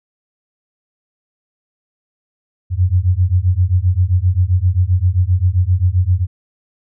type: beating tone pair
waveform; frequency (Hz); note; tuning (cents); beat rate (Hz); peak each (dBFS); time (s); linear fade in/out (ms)
sine; 87.31 / 94.91; F2 / F#2; 0 / +45; 7.6; -14; 2.7-6.27; 50
effects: none